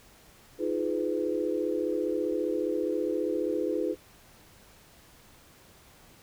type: chord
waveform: sine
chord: F half-diminished seventh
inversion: third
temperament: just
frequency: 314.3 / 349.2 / 419.1 / 502.9 Hz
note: Eb4 / F4 / Ab4 / Cb5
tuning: +18 / 0 / +16 / +31 cents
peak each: -32 dBFS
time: 0.58-3.96 s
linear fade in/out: 50 ms
effects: pink hiss -56 dBFS RMS until 6.22 s